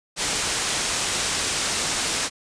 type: low-pass noise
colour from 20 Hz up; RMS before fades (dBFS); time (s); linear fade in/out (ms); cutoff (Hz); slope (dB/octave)
white; -25; 0.16-2.3; 50; 9000; 24
effects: resampled to 22050 Hz